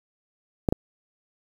clicks, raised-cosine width 2 ms, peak -7 dBFS, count 2, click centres 0.688 / 0.725 s, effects 7-bit

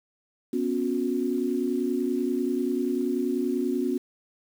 sine chord, B suspended second, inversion none, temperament equal with one note detuned, 246.9 / 277.2 / 362.4 Hz, B3 / C#4 / F#4, 0 / 0 / -36 cents, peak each -28 dBFS, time 0.53-3.98 s, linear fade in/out 5 ms, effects 8-bit

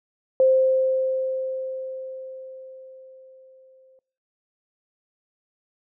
sine tone with exponential decay, 523.3 Hz, C5, in tune, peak -13 dBFS, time 0.4-3.99 s, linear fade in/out 1 ms, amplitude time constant 780 ms, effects noise-tail reverb RT60 0.5 s tail -23 dB re dry

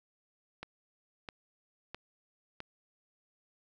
click train, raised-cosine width 0.3 ms, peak -25 dBFS, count 4, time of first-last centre 0.63-2.604 s, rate 1.52 Hz, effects none

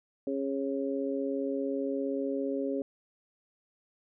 harmonic tone, 137.3 Hz, C#3, 16 cents flat, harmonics 2 / 3 / 4, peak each -32 / -34 / -35 dBFS, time 0.27-2.82 s, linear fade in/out 2 ms, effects none

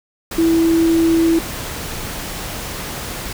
sine tone in noise, 329.6 Hz, E4, in tune, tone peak -11 dBFS, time 0.38-1.39 s, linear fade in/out 5 ms, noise pink, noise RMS -27 dBFS, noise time 0.31-3.33 s, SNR +13 dB, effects none

